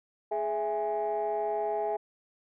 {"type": "tone cluster", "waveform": "sine", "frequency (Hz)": [419.3, 660, 826], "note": ["G#4", "E5", "G#5"], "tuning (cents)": [17, 2, -10], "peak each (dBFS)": [-31, -31, -31], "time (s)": [0.31, 1.97], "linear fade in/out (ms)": 10, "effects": ["tanh soft clip ceiling -22 dBFS"]}